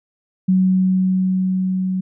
sine tone with level ramp, 186.6 Hz, F#3, 15 cents sharp, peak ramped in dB -11 to -18 dBFS, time 0.48-2.01 s, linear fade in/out 10 ms, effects none

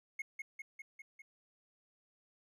triangle tone with echo, 2165 Hz, C#7, 41 cents flat, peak -35 dBFS, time 0.19-0.22 s, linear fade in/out 5 ms, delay 200 ms, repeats 5, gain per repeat -3 dB, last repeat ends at 1.22 s, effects none

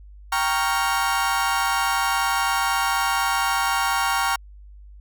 35% pulse chord, G half-diminished seventh, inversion none, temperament equal, 784 / 932.3 / 1108.7 / 1396.9 Hz, G5 / Bb5 / Db6 / F6, 0 / 0 / 0 / 0 cents, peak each -24 dBFS, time 0.32-4.36 s, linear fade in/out 5 ms, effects added 50 Hz sine -41 dBFS peak until 5 s

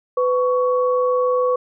sine tone pair together, 501 / 1118.2 Hz, B4 / C#6, +25 / +15 cents, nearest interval octave + major second, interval 1390 cents, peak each -16 / -22 dBFS, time 0.17-1.56 s, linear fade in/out 5 ms, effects none

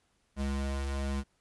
square tone pair together, 68.7 / 207.1 Hz, C#2 / G#3, -15 / -5 cents, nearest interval octave + perfect fifth, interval 1910 cents, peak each -32 / -38 dBFS, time 0.36-1.24 s, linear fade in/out 50 ms, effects pink hiss -73 dBFS RMS until 1.4 s + resampled to 24000 Hz

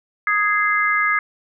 sine chord, Ab major, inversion second, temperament just, 1245.9 / 1661.2 / 2077 Hz, Eb6 / Ab6 / C7, +2 / 0 / -13 cents, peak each -20 dBFS, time 0.27-1.19 s, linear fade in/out 2 ms, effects none

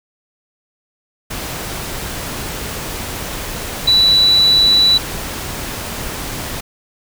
sine tone in noise, 3951 Hz, B7, in tune, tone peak -8 dBFS, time 3.87-4.98 s, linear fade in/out 10 ms, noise pink, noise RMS -25 dBFS, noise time 1.3-6.61 s, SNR +14 dB, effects none

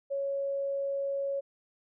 sine tone, 554.4 Hz, C#5, in tune, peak -29 dBFS, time 0.1-1.41 s, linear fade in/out 20 ms, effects none

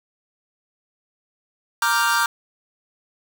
45% pulse chord, G minor seventh, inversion first, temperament equal, 932.3 / 1174.7 / 1396.9 / 1568 Hz, Bb5 / D6 / F6 / G6, 0 / 0 / 0 / 0 cents, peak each -23 dBFS, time 1.82-2.26 s, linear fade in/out 2 ms, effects none

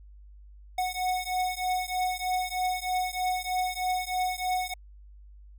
square beating tone pair, 734 / 737.2 Hz, F#5 / F#5, -14 / -7 cents, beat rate 3.2 Hz, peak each -31 dBFS, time 0.78-4.74 s, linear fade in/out 5 ms, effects added 50 Hz sine -47 dBFS peak until 5.58 s

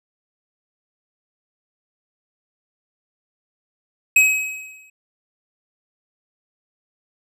square tone with exponential decay, 2547 Hz, D#7, 40 cents sharp, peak -9 dBFS, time 4.16-4.9 s, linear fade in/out 5 ms, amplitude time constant 160 ms, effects low-pass 12000 Hz 12 dB/octave

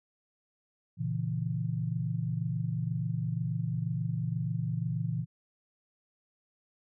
sine chord, A# diminished, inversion none, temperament equal, 116.54 / 138.59 / 164.81 Hz, A#2 / C#3 / E3, 0 / 0 / 0 cents, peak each -33 / -35 / -33 dBFS, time 0.97-5.26 s, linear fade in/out 50 ms, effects none

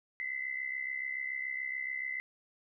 sine tone pair together, 1988 / 2055 Hz, B6 / C7, +11 / -32 cents, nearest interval minor second, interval 57 cents, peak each -39 / -36 dBFS, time 0.2-2.2 s, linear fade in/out 0 ms, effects none

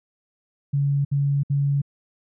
sine tone bursts, 141.1 Hz, C#3, 31 cents sharp, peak -18 dBFS, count 3, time 0.73-1.818 s, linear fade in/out 10 ms, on 320 ms, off 64 ms, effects none

